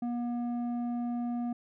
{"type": "tone with low-pass filter", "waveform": "square", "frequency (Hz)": 240, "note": "B3", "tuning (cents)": -49, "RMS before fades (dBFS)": -33, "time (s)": [0.02, 1.53], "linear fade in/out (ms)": 5, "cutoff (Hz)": 590, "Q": 1.4, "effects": []}